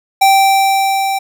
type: tone with level ramp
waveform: square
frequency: 780 Hz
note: G5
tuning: 9 cents flat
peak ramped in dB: -6 to -15 dBFS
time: 0.21-1.19 s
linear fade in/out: 10 ms
effects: none